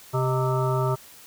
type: harmonic tone with a mistuned harmonic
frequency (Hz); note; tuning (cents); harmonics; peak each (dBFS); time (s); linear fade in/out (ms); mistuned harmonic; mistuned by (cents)
130.81; C3; 0; 1 / 3 / 5 / 7 / 9 / 10; -23 / -28 / -30 / -31 / -33 / -33; 0.13-0.96; 20; 5; -72
effects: white hiss -48 dBFS RMS until 1.26 s